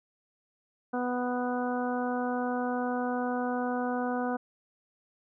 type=harmonic tone; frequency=247.5 Hz; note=B3; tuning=4 cents sharp; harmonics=1 / 2 / 3 / 4 / 5 / 6; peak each=-31 / -34 / -34 / -40 / -41 / -40 dBFS; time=0.93-4.37 s; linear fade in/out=10 ms; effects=none